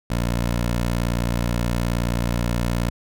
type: tone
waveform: 15% pulse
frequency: 58.9 Hz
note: A#1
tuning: 19 cents sharp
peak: -14 dBFS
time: 0.1-2.9 s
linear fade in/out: 5 ms
effects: none